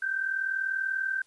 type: tone pair together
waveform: sine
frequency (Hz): 1525.8 / 1566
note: G6 / G6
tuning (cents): -47 / -2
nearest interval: unison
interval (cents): 45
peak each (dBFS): -33 / -28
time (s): 0.02-1.22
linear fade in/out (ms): 5
effects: white hiss -64 dBFS RMS until 1.26 s + resampled to 24000 Hz

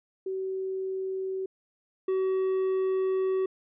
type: tone pair in turn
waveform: sine / triangle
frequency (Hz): 380.2 / 378.5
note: F#4 / F#4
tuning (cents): +47 / +39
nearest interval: unison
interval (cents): 8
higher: first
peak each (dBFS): -29 / -22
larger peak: second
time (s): 0.26-1.46 / 2.08-3.46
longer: second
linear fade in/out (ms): 5
effects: resampled to 8000 Hz

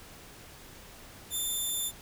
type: tone with vibrato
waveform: 5% pulse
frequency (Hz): 3551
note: A7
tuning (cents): +15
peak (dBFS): -23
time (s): 1.3-1.92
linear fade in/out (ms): 50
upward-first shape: sine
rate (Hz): 19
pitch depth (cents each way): 12
effects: pink hiss -50 dBFS RMS until 2.01 s

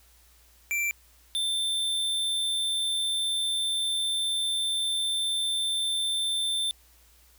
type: tone pair in turn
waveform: square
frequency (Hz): 2348 / 3559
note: D7 / A7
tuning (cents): -1 / +19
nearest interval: perfect fifth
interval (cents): 720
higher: second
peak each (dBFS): -26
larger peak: neither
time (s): 0.71-0.91 / 1.35-6.71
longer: second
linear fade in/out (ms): 0
effects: added 59 Hz sine -59 dBFS peak until 7.38 s + white hiss -60 dBFS RMS until 7.38 s

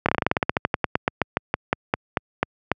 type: slowing click train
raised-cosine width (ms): 0.5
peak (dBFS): -3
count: 25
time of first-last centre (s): 0.06-2.717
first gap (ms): 26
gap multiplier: 1.11
effects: high-pass 80 Hz 12 dB/octave

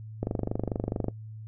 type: click train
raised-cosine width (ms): 2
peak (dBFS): -15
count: 22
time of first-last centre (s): 0.23-1.084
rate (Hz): 24.6
effects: noise-tail reverb RT60 0.1 s tail -19 dB re dry + added 109 Hz sine -39 dBFS peak until 1.47 s

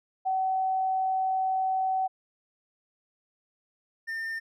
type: tone pair in turn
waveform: sine / triangle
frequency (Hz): 758 / 1807.1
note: F#5 / A6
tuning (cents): +42 / +46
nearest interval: octave + minor third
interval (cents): 1504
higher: second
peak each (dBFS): -24 / -29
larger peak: first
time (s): 0.25-2.08 / 4.07-4.4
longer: first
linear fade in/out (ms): 20
effects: none

